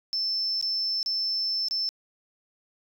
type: tone with dropouts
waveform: sine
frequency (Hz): 5300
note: E8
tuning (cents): +9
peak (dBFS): -24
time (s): 0.13-1.89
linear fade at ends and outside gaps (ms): 0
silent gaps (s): 0.612-0.626 / 1.029-1.061 / 1.684-1.71
effects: tanh soft clip ceiling -20 dBFS